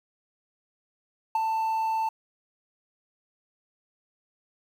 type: tone with ADSR envelope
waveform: triangle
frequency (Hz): 888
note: A5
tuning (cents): +16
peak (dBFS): -17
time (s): 1.35-2.09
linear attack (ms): 4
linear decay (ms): 18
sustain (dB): -5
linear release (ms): 5
effects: tanh soft clip ceiling -14 dBFS + 9-bit